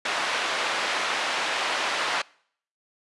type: band-pass noise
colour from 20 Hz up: pink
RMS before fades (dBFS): -27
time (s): 0.05-2.22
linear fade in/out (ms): 5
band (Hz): 780 to 3800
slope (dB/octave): 12
effects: noise-tail reverb RT60 0.6 s tail -24 dB re dry + resampled to 24000 Hz